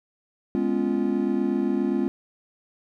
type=chord; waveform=triangle; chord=C# dominant seventh; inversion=second; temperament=just; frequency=207.9 / 249.5 / 277.2 / 346.5 Hz; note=G#3 / B3 / C#4 / E#4; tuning=+2 / +18 / 0 / -14 cents; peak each=-25 dBFS; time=0.55-2.08 s; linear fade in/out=0 ms; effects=none